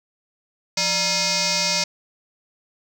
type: tone with frequency modulation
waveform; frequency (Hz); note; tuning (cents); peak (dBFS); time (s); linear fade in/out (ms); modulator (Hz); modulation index
sine; 174.61; F3; 0; -17; 0.77-1.84; 5; 771; 8
effects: tanh soft clip ceiling -16 dBFS